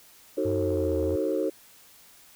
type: chord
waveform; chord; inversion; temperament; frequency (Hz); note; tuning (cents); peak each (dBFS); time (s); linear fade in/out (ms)
sine; D# diminished seventh; none; just; 311.1 / 373.4 / 448 / 537.6; D#4 / F#4 / A4 / C5; 0 / +16 / +31 / +47; -29; 0.37-1.5; 10
type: exponential two-way sweep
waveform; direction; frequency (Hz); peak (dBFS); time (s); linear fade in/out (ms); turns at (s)
sine; down then up; 99.2 to 80.7 to 88.7; -29; 0.45-1.16; 5; 1.01
effects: tanh soft clip ceiling -16 dBFS + white hiss -54 dBFS RMS until 2.35 s